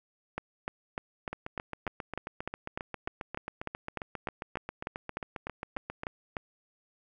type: two click trains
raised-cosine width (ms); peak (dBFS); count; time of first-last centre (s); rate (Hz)
0.5; -18 / -21; 21 / 36; 0.38-6.368 / 1.33-6.034; 3.34 / 7.44
effects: none